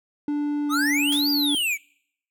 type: tone with pitch glide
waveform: triangle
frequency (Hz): 293 to 288.8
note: D4 to D4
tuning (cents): -4 to -29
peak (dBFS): -20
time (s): 0.28-1.55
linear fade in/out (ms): 2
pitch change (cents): -25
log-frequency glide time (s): 0.64-0.79
type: exponential two-way sweep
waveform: square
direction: up then down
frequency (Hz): 1174.7 to 4890 to 2197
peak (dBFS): -22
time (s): 0.69-1.78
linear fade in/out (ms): 50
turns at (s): 1.3
type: noise with exponential decay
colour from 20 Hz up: white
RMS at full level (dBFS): -31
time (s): 1.12-1.38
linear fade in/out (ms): 2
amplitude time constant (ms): 56
effects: noise-tail reverb RT60 0.7 s tail -26 dB re dry